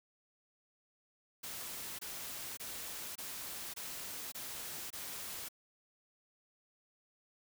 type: noise bursts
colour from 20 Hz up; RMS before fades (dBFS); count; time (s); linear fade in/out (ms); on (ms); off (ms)
white; -44; 7; 1.43-5.488; 10; 560; 23
effects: none